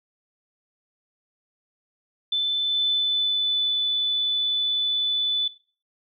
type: tone with pitch glide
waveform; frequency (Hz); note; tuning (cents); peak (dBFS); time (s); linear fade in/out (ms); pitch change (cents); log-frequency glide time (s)
sine; 3520 to 3488; A7 to A7; 0 to -16; -20; 2.32-5.48; 5; -16; 2.6-3.76
effects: noise-tail reverb RT60 0.4 s tail -17 dB re dry